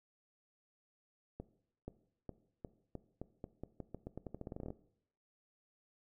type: accelerating click train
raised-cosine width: 2 ms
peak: -30 dBFS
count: 23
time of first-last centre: 1.4-4.704 s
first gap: 480 ms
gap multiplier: 0.86
effects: noise-tail reverb RT60 0.7 s tail -17 dB re dry